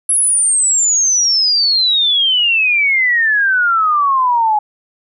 sine exponential sweep, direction down, 11000 to 831 Hz, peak -10 dBFS, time 0.09-4.59 s, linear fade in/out 5 ms, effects none

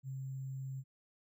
sine tone with sample-and-hold, 133.7 Hz, C3, 38 cents sharp, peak -39 dBFS, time 0.03-0.84 s, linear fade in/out 50 ms, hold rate 7350 Hz, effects none

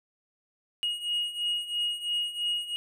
triangle beating tone pair, 2878 / 2881 Hz, F#7 / F#7, -49 / -47 cents, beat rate 3 Hz, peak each -32 / -28 dBFS, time 0.83-2.76 s, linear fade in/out 0 ms, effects none

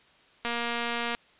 click train, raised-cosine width 0.3 ms, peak -15 dBFS, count 166, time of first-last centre 0.45-1.149 s, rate 236 Hz, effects white hiss -59 dBFS RMS until 1.39 s + resampled to 8000 Hz

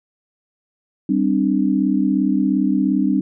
sine chord, G suspended fourth, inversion none, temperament equal with one note detuned, 196 / 261.6 / 298.8 Hz, G3 / C4 / D4, 0 / 0 / +30 cents, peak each -19 dBFS, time 1.09-3.21 s, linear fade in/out 5 ms, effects none

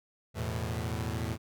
sawtooth chord, E suspended fourth, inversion none, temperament equal, 82.41 / 110 / 123.47 Hz, E2 / A2 / B2, 0 / 0 / 0 cents, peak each -32 / -31 / -34 dBFS, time 0.34-1.38 s, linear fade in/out 50 ms, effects none

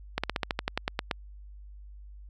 slowing click train, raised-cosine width 0.3 ms, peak -11 dBFS, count 12, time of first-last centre 0.18-1.112 s, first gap 56 ms, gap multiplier 1.08, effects added 50 Hz sine -44 dBFS peak until 2.29 s

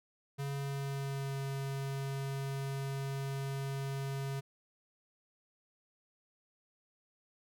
square tone with pitch glide, 139.5 to 136.95 Hz, C#3 to C#3, +11 to -21 cents, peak -36 dBFS, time 0.38-4.41 s, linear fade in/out 20 ms, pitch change -32 cents, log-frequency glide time 0.51-1.37 s, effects none

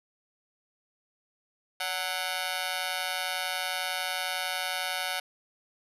10% pulse tone with amplitude modulation, 740 Hz, F#5, in tune, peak -17 dBFS, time 1.8-5.2 s, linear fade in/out 5 ms, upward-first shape sine, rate 171 Hz, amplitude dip 100%, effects resampled to 32000 Hz

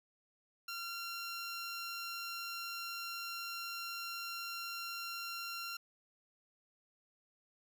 15% pulse tone, 1376 Hz, F6, 26 cents flat, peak -34 dBFS, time 0.68-5.77 s, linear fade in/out 5 ms, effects none

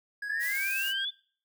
triangle tone with pitch glide, 1661.2 to 1584.4 Hz, G#6 to G6, 0 to +18 cents, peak -31 dBFS, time 0.22-1.05 s, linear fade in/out 5 ms, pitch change -82 cents, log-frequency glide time 0.48-0.6 s
sine exponential sweep, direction up, 1670 to 3547 Hz, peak -30 dBFS, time 0.28-1.11 s, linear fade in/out 20 ms
blue noise, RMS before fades -38 dBFS, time 0.39-0.94 s, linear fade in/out 50 ms
effects noise-tail reverb RT60 0.5 s tail -23 dB re dry

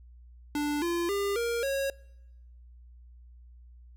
square tone with pitch steps, 293.7 / 343.3 / 401.2 / 468.9 / 548.1 Hz, D4 / F4 / G4 / A#4 / C#5, 0 / -30 / +40 / +10 / -20 cents, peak -28 dBFS, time 0.55-1.9 s, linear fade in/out 2 ms, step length 270 ms, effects noise-tail reverb RT60 1.0 s tail -25 dB re dry + added 60 Hz sine -49 dBFS peak until 3.96 s

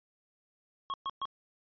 square tone bursts, 1092 Hz, C#6, 26 cents flat, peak -33 dBFS, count 3, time 0.9-1.254 s, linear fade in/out 0 ms, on 38 ms, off 120 ms, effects resampled to 11025 Hz

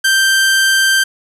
sawtooth tone, 1568 Hz, G6, in tune, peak -6 dBFS, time 0.04-1.04 s, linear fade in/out 10 ms, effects resampled to 32000 Hz + 7-bit

